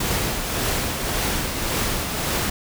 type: noise with tremolo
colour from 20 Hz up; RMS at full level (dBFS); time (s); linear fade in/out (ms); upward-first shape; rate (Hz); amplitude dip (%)
pink; -22; 0-2.5; 5; triangle; 1.8; 45
effects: none